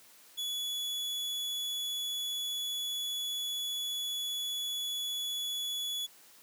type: tone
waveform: 40% pulse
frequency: 3405 Hz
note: G#7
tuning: 42 cents sharp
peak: -32 dBFS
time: 0.37-6.07 s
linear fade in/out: 20 ms
effects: white hiss -58 dBFS RMS until 6.42 s + high-pass 150 Hz 12 dB/octave